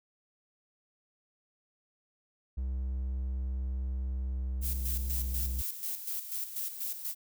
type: tone with pitch glide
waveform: triangle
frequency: 64.6 to 63.71 Hz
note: C2 to C2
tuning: -21 to -45 cents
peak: -29 dBFS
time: 2.57-5.62 s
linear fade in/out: 10 ms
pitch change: -24 cents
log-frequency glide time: 4.24-5.09 s
type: noise with tremolo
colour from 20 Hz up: violet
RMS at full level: -35 dBFS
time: 4.61-7.15 s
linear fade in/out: 50 ms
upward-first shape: square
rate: 4.1 Hz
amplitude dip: 60%
effects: none